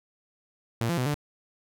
sawtooth tone with pitch steps, 115.9 / 171.3 / 125.9 / 147 Hz, A#2 / F3 / B2 / D3, -10 / -33 / +34 / +2 cents, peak -21 dBFS, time 0.81-1.142 s, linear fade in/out 0 ms, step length 83 ms, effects none

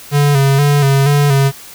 square tone with vibrato, 140.8 Hz, C#3, 27 cents sharp, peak -9 dBFS, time 0.11-1.52 s, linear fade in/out 50 ms, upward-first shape square, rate 2.1 Hz, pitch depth 44 cents each way, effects white hiss -35 dBFS RMS until 1.74 s

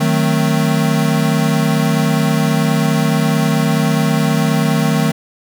square chord, D# diminished seventh, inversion none, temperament equal, 155.56 / 185 / 220 / 261.6 Hz, D#3 / F#3 / A3 / C4, 0 / 0 / 0 / 0 cents, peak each -16 / -21 / -18 / -22 dBFS, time 0-5.12 s, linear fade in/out 10 ms, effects none

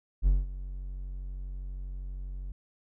triangle tone with ADSR envelope, 46.25 Hz, F#1, in tune, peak -16 dBFS, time 0.22-2.52 s, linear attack 48 ms, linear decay 190 ms, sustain -17 dB, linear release 4 ms, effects none

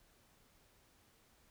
silence, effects pink hiss -69 dBFS RMS until 1.5 s

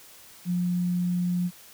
sine tone, 177.6 Hz, F3, 29 cents sharp, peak -23 dBFS, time 0.45-1.51 s, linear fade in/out 50 ms, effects white hiss -50 dBFS RMS until 1.73 s

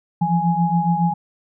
sine tone cluster, 167.8 / 175 / 832 Hz, E3 / F3 / G#5, +31 / +4 / +3 cents, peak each -20 dBFS, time 0.21-1.14 s, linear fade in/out 10 ms, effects none

